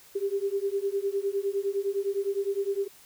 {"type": "beating tone pair", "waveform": "sine", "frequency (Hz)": [392, 401.8], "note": ["G4", "G4"], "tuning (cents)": [0, 43], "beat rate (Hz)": 9.8, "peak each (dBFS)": -29, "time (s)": [0.15, 2.88], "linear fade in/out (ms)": 10, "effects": ["white hiss -54 dBFS RMS until 3.05 s"]}